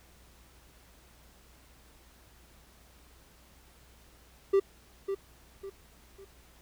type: tone with echo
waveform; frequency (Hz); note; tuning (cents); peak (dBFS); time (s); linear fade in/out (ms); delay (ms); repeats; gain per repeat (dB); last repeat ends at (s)
triangle; 392; G4; 0; -18; 4.53-4.6; 10; 550; 3; -9; 6.25
effects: added 60 Hz sine -60 dBFS peak until 6.61 s + pink hiss -60 dBFS RMS until 6.61 s